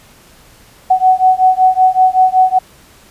sine beating tone pair, 744 / 749.3 Hz, F#5 / F#5, +9 / +22 cents, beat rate 5.3 Hz, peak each -10 dBFS, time 0.9-2.59 s, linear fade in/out 10 ms, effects pink hiss -44 dBFS RMS until 3.1 s + resampled to 32000 Hz

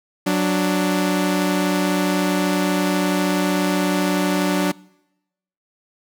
sawtooth tone pair together, 185.02 / 293.7 Hz, F#3 / D4, 0 / 0 cents, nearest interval minor sixth, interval 800 cents, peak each -16 dBFS, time 0.26-4.72 s, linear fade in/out 10 ms, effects noise-tail reverb RT60 0.9 s tail -24 dB re dry

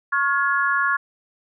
sine tone cluster, 1099 / 1414 / 1690 Hz, C#6 / F6 / G#6, -15 / +21 / +30 cents, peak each -22 dBFS, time 0.12-0.97 s, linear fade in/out 10 ms, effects none

